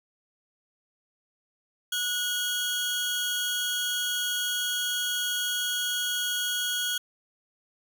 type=tone pair together; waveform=sawtooth; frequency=1465 / 3289 Hz; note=F#6 / G#7; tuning=-18 / -18 cents; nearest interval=octave + major second; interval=1400 cents; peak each=-28 / -25 dBFS; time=1.92-6.98 s; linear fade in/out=5 ms; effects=none